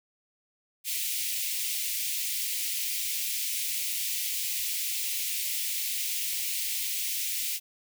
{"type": "high-pass noise", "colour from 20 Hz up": "white", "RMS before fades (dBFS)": -31, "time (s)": [0.84, 7.6], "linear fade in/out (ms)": 50, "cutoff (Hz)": 2100, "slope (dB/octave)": 48, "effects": []}